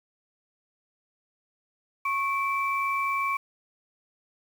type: tone pair together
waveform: sine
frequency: 1099.4 / 2324 Hz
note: C#6 / D7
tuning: -15 / -19 cents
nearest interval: octave + minor second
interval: 1296 cents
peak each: -26 / -29 dBFS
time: 2.05-3.37 s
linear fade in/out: 5 ms
effects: 8-bit